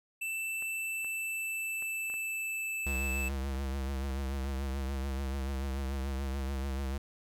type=tone with pitch glide; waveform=square; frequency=2657 to 2631 Hz; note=E7 to E7; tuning=+13 to -4 cents; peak=-34 dBFS; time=0.21-3.29 s; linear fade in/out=10 ms; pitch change=-17 cents; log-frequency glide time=0.68-2.99 s
type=clicks; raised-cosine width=0.5 ms; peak=-35 dBFS; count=10; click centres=0.624 / 1.046 / 1.824 / 2.1 / 2.14 / 2.953 / 3.299 / 3.549 / 4.104 / 4.444 s
type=tone with vibrato; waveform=square; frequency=67.6 Hz; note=C#2; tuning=43 cents flat; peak=-33 dBFS; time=2.86-6.98 s; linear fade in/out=5 ms; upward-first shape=triangle; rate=6.9 Hz; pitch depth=67 cents each way
effects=none